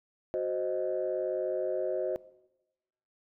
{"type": "chord", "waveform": "sine", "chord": "C diminished", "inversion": "second", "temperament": "equal", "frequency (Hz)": [370, 523.3, 622.3], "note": ["Gb4", "C5", "Eb5"], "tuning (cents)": [0, 0, 0], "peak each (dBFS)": -32, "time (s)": [0.34, 2.16], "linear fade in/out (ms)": 0, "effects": ["noise-tail reverb RT60 1.0 s tail -20 dB re dry", "tanh soft clip ceiling -21 dBFS"]}